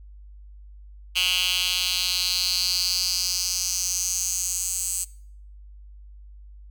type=tone with high-pass filter sweep; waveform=10% pulse; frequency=181.7 Hz; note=F#3; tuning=31 cents flat; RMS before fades=-25 dBFS; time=1.15-5.05 s; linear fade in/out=20 ms; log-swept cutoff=3000 to 7900 Hz; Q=4.1; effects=noise-tail reverb RT60 0.6 s tail -22 dB re dry + added 50 Hz sine -42 dBFS peak until 6.7 s